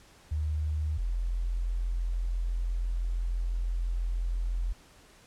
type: tone pair in turn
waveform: sine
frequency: 76.4 / 43 Hz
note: D#2 / F1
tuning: -31 / -26 cents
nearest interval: minor seventh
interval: 995 cents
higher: first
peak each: -27 dBFS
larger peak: neither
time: 0.31-0.98 / 0.98-4.73 s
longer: second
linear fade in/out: 10 ms
effects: pink hiss -57 dBFS RMS until 5.26 s + low-pass 10000 Hz 12 dB/octave

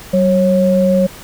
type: tone pair together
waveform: sine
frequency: 190 / 545.8 Hz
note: F#3 / C#5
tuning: +46 / -27 cents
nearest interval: octave + tritone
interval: 1827 cents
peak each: -12 dBFS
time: 0.13-1.07 s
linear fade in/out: 10 ms
effects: pink hiss -35 dBFS RMS until 1.23 s

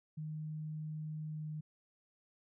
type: tone with pitch glide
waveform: sine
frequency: 154.5 to 153.52 Hz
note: D#3 to D#3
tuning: -12 to -23 cents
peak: -39 dBFS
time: 0.17-1.61 s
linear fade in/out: 10 ms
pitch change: -11 cents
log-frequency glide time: 1.26-1.5 s
effects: none

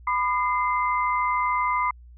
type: tone cluster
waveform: sine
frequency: 997 / 1210 / 2077 Hz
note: B5 / D#6 / C7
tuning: +16 / -49 / -13 cents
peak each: -23 / -26 / -29 dBFS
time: 0.07-1.91 s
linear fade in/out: 5 ms
effects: added 60 Hz sine -44 dBFS peak until 2.17 s

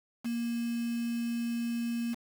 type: tone with quantisation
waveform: sine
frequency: 234.6 Hz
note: A#3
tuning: 11 cents sharp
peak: -30 dBFS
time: 0.24-2.15 s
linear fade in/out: 20 ms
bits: 7
effects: none

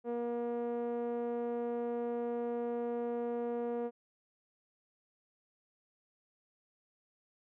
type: tone with low-pass filter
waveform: 5% pulse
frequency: 237.9 Hz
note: A#3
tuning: 35 cents sharp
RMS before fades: -36 dBFS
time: 0.04-3.91 s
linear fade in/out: 50 ms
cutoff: 480 Hz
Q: 2.2
effects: none

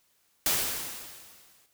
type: noise with exponential decay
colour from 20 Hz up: white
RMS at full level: -24 dBFS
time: 0.46-1.66 s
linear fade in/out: 1 ms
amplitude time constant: 260 ms
effects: white hiss -69 dBFS RMS until 1.73 s

